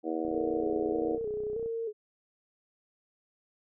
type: harmonic tone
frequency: 80.6 Hz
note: E2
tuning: 38 cents flat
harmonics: 3 / 4 / 5 / 6 / 7 / 8 / 9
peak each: -42 / -32 / -39 / -36 / -40 / -44 / -40 dBFS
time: 0.03-1.19 s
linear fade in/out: 50 ms
type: click train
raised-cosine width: 2 ms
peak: -33 dBFS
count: 45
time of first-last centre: 0.25-1.66 s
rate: 31.2 Hz
type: tone with vibrato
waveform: sine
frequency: 440 Hz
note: A4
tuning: in tune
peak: -31 dBFS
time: 0.31-1.93 s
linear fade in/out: 50 ms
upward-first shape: square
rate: 1.6 Hz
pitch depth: 66 cents each way
effects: none